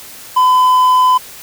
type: tone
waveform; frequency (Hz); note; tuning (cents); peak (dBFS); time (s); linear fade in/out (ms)
triangle; 1011; B5; +40; -5; 0.36-1.18; 10
effects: white hiss -34 dBFS RMS until 1.42 s